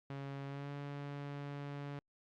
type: tone with pitch glide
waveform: sawtooth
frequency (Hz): 138.59 to 142.73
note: C#3 to D3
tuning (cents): 0 to -49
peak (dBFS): -38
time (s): 0.1-1.99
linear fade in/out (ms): 2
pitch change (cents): +51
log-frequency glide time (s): 0.46-0.7
effects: low-pass 3000 Hz 12 dB/octave + Opus 48 kbps